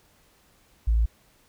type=tone; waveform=sine; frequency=56 Hz; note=A1; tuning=31 cents sharp; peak=-17 dBFS; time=0.87-1.06 s; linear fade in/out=10 ms; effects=tanh soft clip ceiling -14 dBFS + pink hiss -61 dBFS RMS until 1.48 s

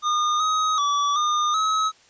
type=tone with pitch steps; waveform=square; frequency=1219 / 1260 / 1150 / 1214 / 1282 Hz; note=D#6 / D#6 / D6 / D#6 / E6; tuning=-36 / +21 / -37 / -43 / -49 cents; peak=-20 dBFS; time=0.02-1.92 s; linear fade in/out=50 ms; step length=380 ms; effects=white hiss -55 dBFS RMS until 2.09 s + resampled to 16000 Hz

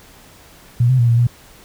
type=tone with pitch steps; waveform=sine; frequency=120.3 / 129.3 / 119 / 117.1 / 120.4 Hz; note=B2 / C3 / A#2 / A#2 / B2; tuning=-45 / -20 / +36 / +8 / -44 cents; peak=-10 dBFS; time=0.8-1.27 s; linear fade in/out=5 ms; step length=94 ms; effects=pink hiss -45 dBFS RMS until 1.64 s

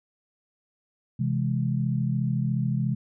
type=chord; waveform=sine; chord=C augmented; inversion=none; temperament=equal; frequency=130.81 / 164.81 / 207.7 Hz; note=C3 / E3 / G#3; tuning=0 / 0 / 0 cents; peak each=-25 / -29 / -29 dBFS; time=1.19-2.95 s; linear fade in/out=10 ms; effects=none

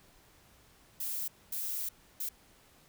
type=noise bursts at uneven times; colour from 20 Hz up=violet; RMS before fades=-36 dBFS; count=3; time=1-1.28 / 1.52-1.89 / 2.2-2.29 s; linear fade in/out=5 ms; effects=pink hiss -62 dBFS RMS until 2.88 s

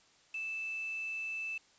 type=tone with quantisation; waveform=sine; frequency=2637 Hz; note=E7; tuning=in tune; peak=-36 dBFS; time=0.34-1.58 s; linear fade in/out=5 ms; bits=8; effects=white hiss -65 dBFS RMS until 1.78 s + resampled to 16000 Hz

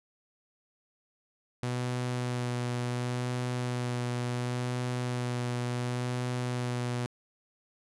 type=tone with vibrato; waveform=sawtooth; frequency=123.3 Hz; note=B2; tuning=2 cents flat; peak=-26 dBFS; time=1.63-7.06 s; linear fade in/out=0 ms; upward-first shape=sine; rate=0.7 Hz; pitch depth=14 cents each way; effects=resampled to 24000 Hz

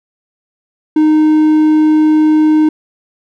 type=tone; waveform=triangle; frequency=308.8 Hz; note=D#4; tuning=13 cents flat; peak=-4 dBFS; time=0.96-2.69 s; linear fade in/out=5 ms; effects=none

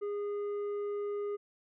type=tone with tanh clipping; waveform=sine; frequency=410 Hz; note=G#4; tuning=22 cents flat; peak=-34 dBFS; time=0.01-1.37 s; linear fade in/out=20 ms; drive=6 dB; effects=none

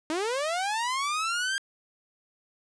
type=linear sweep; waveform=sawtooth; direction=up; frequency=299.9 to 1612 Hz; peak=-23 dBFS; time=0.1-1.58 s; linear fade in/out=0 ms; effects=resampled to 22050 Hz + 10-bit

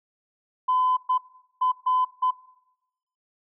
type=tone bursts at uneven times; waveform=sine; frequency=1014 Hz; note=B5; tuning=45 cents sharp; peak=-18 dBFS; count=5; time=0.68-0.97 / 1.09-1.18 / 1.61-1.72 / 1.86-2.05 / 2.22-2.31 s; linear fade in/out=10 ms; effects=noise-tail reverb RT60 0.9 s tail -21 dB re dry + tanh soft clip ceiling -14 dBFS

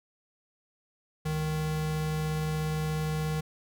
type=tone pair together; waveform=square; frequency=68.93 / 155.2 Hz; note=C#2 / D#3; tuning=-9 / -4 cents; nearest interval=octave + major second; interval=1405 cents; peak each=-40 / -29 dBFS; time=1.25-3.41 s; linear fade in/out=10 ms; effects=none

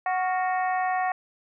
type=harmonic tone with a mistuned harmonic; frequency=370 Hz; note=F#4; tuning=in tune; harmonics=2 / 3 / 4 / 5 / 6 / 7; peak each=-24 / -32 / -39 / -32 / -41 / -47 dBFS; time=0.06-1.12 s; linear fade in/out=2 ms; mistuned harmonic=4; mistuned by=-86 cents; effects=none

